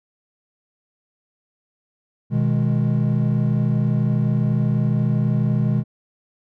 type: chord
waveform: triangle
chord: G# minor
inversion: first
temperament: equal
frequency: 123.47 / 155.56 / 207.7 Hz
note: B2 / D#3 / G#3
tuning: 0 / 0 / 0 cents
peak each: -17 / -19 / -20 dBFS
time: 2.3-5.84 s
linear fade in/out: 50 ms
effects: tanh soft clip ceiling -7 dBFS